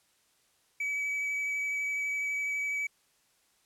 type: tone with vibrato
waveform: triangle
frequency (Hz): 2284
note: D7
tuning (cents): -49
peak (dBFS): -28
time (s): 0.8-2.87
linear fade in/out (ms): 5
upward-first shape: sine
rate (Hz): 12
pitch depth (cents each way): 11
effects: white hiss -69 dBFS RMS until 3.65 s + low-pass 11000 Hz 12 dB/octave